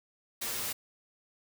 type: noise with comb filter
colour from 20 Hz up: white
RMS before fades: -35 dBFS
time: 0.41-0.73 s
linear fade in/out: 10 ms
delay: 8.6 ms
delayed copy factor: +0.8
effects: none